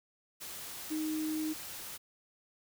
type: tone in noise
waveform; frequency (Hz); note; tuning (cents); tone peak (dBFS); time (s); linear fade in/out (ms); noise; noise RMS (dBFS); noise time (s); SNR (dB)
sine; 311.1; D#4; 0; -32; 0.9-1.54; 20; white; -44; 0.4-1.98; +9
effects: none